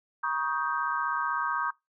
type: chord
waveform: sine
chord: Eb dominant seventh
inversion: second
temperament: equal with one note detuned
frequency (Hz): 952.5 / 1108.7 / 1244.5 / 1568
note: Bb5 / Db6 / Eb6 / G6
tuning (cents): +37 / 0 / 0 / 0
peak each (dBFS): -32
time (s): 0.23-1.71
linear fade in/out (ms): 10
effects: noise-tail reverb RT60 0.2 s tail -22 dB re dry